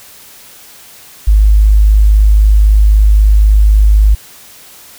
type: tone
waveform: sine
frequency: 51.91 Hz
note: G#1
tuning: in tune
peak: -3 dBFS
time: 1.27-4.15 s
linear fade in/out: 10 ms
effects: white hiss -37 dBFS RMS until 4.98 s